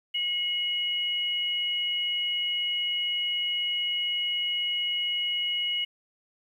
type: tone pair together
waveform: sine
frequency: 2162 / 2911 Hz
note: C#7 / F#7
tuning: -44 / -29 cents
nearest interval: perfect fourth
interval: 515 cents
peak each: -34 / -26 dBFS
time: 0.14-5.85 s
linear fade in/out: 10 ms
effects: 10-bit